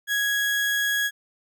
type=tone; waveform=35% pulse; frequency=1661.2 Hz; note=G#6; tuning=in tune; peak=-20 dBFS; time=0.07-1.11 s; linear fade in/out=50 ms; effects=none